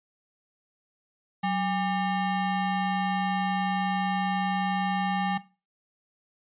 square ring-modulated tone, 498.1 Hz, B4, 15 cents sharp, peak -22 dBFS, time 1.43-5.38 s, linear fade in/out 10 ms, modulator 311 Hz, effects noise-tail reverb RT60 0.3 s tail -17 dB re dry + resampled to 8000 Hz

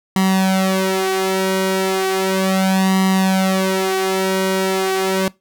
sawtooth tone with flanger, 190 Hz, F#3, 46 cents sharp, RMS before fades -17 dBFS, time 0.16-5.28 s, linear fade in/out 2 ms, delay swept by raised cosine 1 to 3.2 ms, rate 0.35 Hz, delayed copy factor +0.9, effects noise-tail reverb RT60 0.2 s tail -21 dB re dry

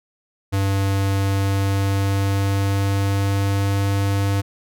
square tone with pitch glide, 98 to 99.2 Hz, G2 to G2, 0 to +21 cents, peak -18 dBFS, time 0.52-4.42 s, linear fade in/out 20 ms, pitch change +21 cents, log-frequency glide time 1.16-3.87 s, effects none

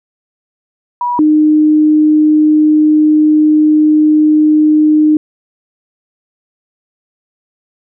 sine tone pair in turn, 971 / 305.8 Hz, B5 / D#4, -30 / -30 cents, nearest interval octave + minor sixth, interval 2000 cents, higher first, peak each -12 / -5 dBFS, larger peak second, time 1.01-1.19 / 1.19-5.17 s, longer second, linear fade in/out 2 ms, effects none

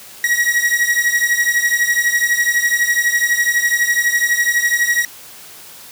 45% pulse beating tone pair, 1902 / 1914 Hz, A#6 / A#6, +34 / +45 cents, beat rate 12 Hz, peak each -16 / -17 dBFS, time 0.24-5.05 s, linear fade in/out 2 ms, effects white hiss -38 dBFS RMS until 5.91 s + high-pass 80 Hz 12 dB/octave

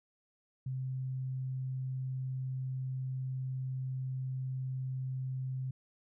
sine tone, 130.4 Hz, C3, 5 cents flat, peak -34 dBFS, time 0.66-5.71 s, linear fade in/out 5 ms, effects none

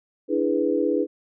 sine chord, E dominant seventh, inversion third, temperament equal, 293.7 / 329.6 / 415.3 / 493.9 Hz, D4 / E4 / G#4 / B4, 0 / 0 / 0 / 0 cents, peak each -25 dBFS, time 0.28-1.07 s, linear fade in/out 50 ms, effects none

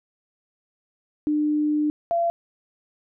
sine tone pair in turn, 300 / 681.3 Hz, D4 / F5, +37 / -43 cents, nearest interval octave + major second, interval 1420 cents, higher second, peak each -19 dBFS, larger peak neither, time 1.27-1.9 / 2.11-2.3 s, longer first, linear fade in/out 0 ms, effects none

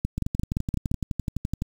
two click trains, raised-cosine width 5 ms, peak -12 / -14 dBFS, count 6 / 18, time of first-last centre 0.05-0.915 / 0.18-1.621 s, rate 5.78 / 11.8 Hz, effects 7-bit

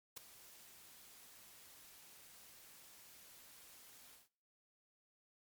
white noise with ADSR envelope, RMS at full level -44 dBFS, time 0.16-4.29 s, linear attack 15 ms, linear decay 4 ms, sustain -16 dB, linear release 170 ms, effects noise-tail reverb RT60 0.7 s tail -25 dB re dry + MP3 96 kbps

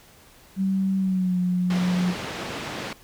sine tone with pitch glide, 192 to 180.18 Hz, G3 to F#3, -36 to -46 cents, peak -20 dBFS, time 0.56-2.15 s, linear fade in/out 50 ms, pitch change -110 cents, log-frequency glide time 0.97-1.38 s
pink band-pass noise, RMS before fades -33 dBFS, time 1.7-2.93 s, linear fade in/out 2 ms, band 150 to 4500 Hz, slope 12 dB/octave
effects pink hiss -52 dBFS RMS until 3.03 s

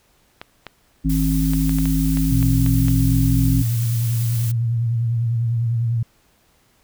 clicks, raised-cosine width 0.3 ms, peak -16 dBFS, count 10, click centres 0.415 / 0.667 / 1.535 / 1.694 / 1.786 / 1.856 / 2.172 / 2.428 / 2.663 / 2.883 s
harmonic tone, 53.6 Hz, A1, 45 cents flat, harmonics 1 / 3 / 5, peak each -20 / -20 / -20 dBFS, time 1.04-3.63 s, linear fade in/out 20 ms
blue noise, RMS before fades -32 dBFS, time 1.09-4.52 s, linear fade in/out 10 ms
sine tone with vibrato, 116.54 Hz, A#2, in tune, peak -17 dBFS, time 2.31-6.03 s, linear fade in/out 5 ms, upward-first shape triangle, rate 10 Hz, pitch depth 61 cents each way
effects pink hiss -59 dBFS RMS until 6.83 s

